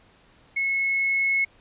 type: tone with level ramp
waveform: sine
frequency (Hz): 2185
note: C#7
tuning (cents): -26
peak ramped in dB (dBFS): -22 to -19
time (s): 0.56-1.45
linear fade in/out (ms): 10
effects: pink hiss -57 dBFS RMS until 1.6 s + resampled to 8000 Hz